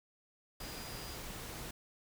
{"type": "tone in noise", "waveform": "sine", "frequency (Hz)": 4888, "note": "D#8", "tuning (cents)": -32, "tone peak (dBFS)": -52, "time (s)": [0.6, 1.16], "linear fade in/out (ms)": 5, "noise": "pink", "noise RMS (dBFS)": -45, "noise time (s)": [0.6, 1.71], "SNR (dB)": -10, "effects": []}